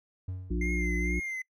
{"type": "tone with exponential decay", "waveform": "triangle", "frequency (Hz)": 92.5, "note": "F#2", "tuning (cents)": 0, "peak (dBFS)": -29, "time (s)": [0.28, 0.93], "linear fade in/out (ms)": 5, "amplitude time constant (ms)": 140}
{"type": "harmonic tone", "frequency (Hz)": 58.9, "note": "A#1", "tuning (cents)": 19, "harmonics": [1, 3, 5, 6], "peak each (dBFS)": [-29, -34, -36, -37], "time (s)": [0.5, 1.2], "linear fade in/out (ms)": 10}
{"type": "tone with vibrato", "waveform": "triangle", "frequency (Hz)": 2093, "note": "C7", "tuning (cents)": 0, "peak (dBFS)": -31, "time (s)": [0.61, 1.42], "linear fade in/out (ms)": 5, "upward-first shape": "triangle", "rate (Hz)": 2.2, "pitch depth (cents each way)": 53}
{"effects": ["noise-tail reverb RT60 0.1 s tail -24 dB re dry"]}